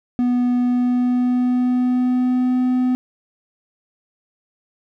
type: tone with pitch glide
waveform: triangle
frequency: 246 to 252.5 Hz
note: B3 to B3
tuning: -7 to +39 cents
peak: -13 dBFS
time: 0.19-2.95 s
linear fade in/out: 0 ms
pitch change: +46 cents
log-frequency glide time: 0.58-2.62 s
effects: none